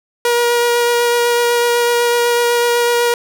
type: tone with vibrato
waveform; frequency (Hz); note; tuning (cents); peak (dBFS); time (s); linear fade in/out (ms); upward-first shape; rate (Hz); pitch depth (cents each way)
sawtooth; 477.3; A#4; +41; -8; 0.25-3.14; 2; sine; 8; 10
effects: none